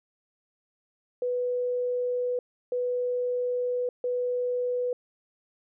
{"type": "tone bursts at uneven times", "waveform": "sine", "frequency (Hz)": 493.9, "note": "B4", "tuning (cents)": 0, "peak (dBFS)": -25, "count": 3, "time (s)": [[1.22, 2.39], [2.72, 3.89], [4.04, 4.93]], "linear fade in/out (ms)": 2, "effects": []}